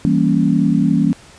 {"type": "chord", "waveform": "sine", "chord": "E diminished seventh", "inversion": "none", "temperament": "equal", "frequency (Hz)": [164.81, 196, 233.1, 277.2], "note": ["E3", "G3", "Bb3", "Db4"], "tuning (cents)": [0, 0, 0, 0], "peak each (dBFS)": -17, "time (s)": [0.05, 1.13], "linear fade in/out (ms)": 0, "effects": ["pink hiss -43 dBFS RMS until 1.38 s", "resampled to 22050 Hz"]}